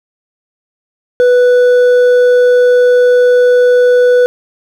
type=tone with hard clipping; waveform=triangle; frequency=493.9 Hz; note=B4; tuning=in tune; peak=-6 dBFS; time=1.2-4.26 s; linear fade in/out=0 ms; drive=8 dB; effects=none